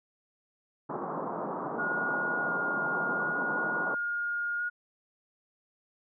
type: band-pass noise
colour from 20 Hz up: white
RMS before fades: -35 dBFS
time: 0.89-3.95 s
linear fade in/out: 10 ms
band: 150 to 1200 Hz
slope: 48 dB/octave
type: tone with vibrato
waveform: sine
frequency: 1430 Hz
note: F6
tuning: 41 cents sharp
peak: -29 dBFS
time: 1.78-4.7 s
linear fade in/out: 20 ms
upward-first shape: square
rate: 0.71 Hz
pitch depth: 10 cents each way
effects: none